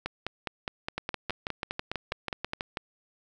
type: two click trains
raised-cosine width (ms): 0.3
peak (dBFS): -15 / -15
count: 13 / 12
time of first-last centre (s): 0.06-2.534 / 0.98-2.772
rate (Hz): 4.85 / 6.14
effects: none